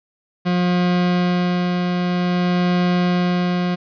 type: tone with tremolo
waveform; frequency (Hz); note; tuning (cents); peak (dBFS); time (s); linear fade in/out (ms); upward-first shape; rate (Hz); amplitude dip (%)
40% pulse; 178.3; F3; +36; -14; 0.45-3.76; 20; sine; 0.52; 30
effects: resampled to 11025 Hz + 9-bit